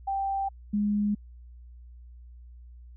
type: tone pair in turn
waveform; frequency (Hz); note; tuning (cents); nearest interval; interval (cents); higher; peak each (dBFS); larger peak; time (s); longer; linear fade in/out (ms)
sine; 784 / 206.8; G5 / G#3; 0 / -7; octave + major seventh; 2307; first; -26 / -23; second; 0.07-0.49 / 0.73-1.15; neither; 10
effects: added 60 Hz sine -45 dBFS peak until 2.96 s